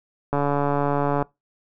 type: click train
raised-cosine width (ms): 1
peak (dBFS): -9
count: 129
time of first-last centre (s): 0.33-1.225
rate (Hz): 143
effects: noise-tail reverb RT60 0.2 s tail -23 dB re dry